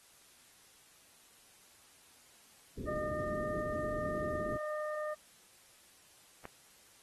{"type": "low-pass noise", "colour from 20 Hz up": "white", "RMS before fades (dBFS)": -41, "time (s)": [2.77, 4.57], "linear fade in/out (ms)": 10, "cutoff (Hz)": 410, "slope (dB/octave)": 48}
{"type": "harmonic tone", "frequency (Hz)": 608, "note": "D#5", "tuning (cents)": -40, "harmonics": [1, 2, 3], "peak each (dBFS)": [-36, -42, -46], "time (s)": [2.86, 5.15], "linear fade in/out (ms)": 20}
{"type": "click", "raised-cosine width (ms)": 0.5, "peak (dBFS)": -30, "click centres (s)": 6.454}
{"effects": ["white hiss -62 dBFS RMS until 7.02 s", "AAC 32 kbps"]}